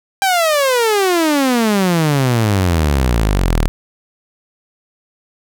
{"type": "exponential sweep", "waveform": "sawtooth", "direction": "down", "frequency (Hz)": [796, 36.16], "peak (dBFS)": -8, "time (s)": [0.22, 3.68], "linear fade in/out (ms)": 0, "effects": []}